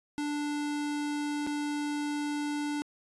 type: tone with dropouts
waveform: square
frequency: 293.7 Hz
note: D4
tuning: in tune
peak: -31 dBFS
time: 0.18-2.82 s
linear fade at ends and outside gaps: 0 ms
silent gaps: 1.466-1.472 s
effects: resampled to 24000 Hz